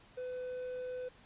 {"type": "tone", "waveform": "triangle", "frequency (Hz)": 503, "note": "B4", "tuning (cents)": 32, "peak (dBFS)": -36, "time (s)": [0.17, 1.09], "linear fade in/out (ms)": 10, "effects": ["pink hiss -61 dBFS RMS until 1.25 s", "resampled to 8000 Hz"]}